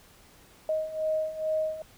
sine beating tone pair, 625 / 627.3 Hz, D#5 / D#5, +8 / +14 cents, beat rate 2.3 Hz, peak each -32 / -28 dBFS, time 0.69-1.82 s, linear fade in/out 2 ms, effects pink hiss -56 dBFS RMS until 1.97 s

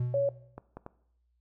triangle tone with exponential decay, 122.9 Hz, B2, 8 cents flat, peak -24 dBFS, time 0-0.6 s, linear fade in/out 5 ms, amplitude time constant 130 ms
sine tone, 560 Hz, C#5, 18 cents sharp, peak -24 dBFS, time 0.14-0.29 s, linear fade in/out 2 ms
clicks, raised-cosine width 1 ms, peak -27 dBFS, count 3, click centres 0.58 / 0.77 / 0.864 s
effects noise-tail reverb RT60 0.7 s tail -19 dB re dry + added 60 Hz sine -69 dBFS peak until 1.4 s

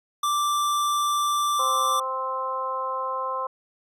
square tone, 1174.7 Hz, D6, in tune, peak -22 dBFS, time 0.23-2 s, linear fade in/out 5 ms
harmonic tone, 261.6 Hz, C4, in tune, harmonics 2 / 3 / 4 / 5, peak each -32 / -38 / -27 / -35 dBFS, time 1.59-3.47 s, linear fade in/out 5 ms
effects resampled to 32000 Hz

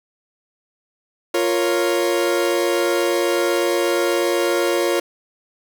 40% pulse chord, Bb minor, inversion second, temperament equal, 349.2 / 466.2 / 554.4 Hz, F4 / Bb4 / Db5, 0 / 0 / 0 cents, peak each -19 / -22 / -21 dBFS, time 1.34-5 s, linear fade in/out 5 ms, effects none

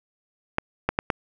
clicks, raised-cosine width 0.5 ms, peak -6 dBFS, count 4, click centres 0.584 / 0.89 / 0.989 / 1.102 s, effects none

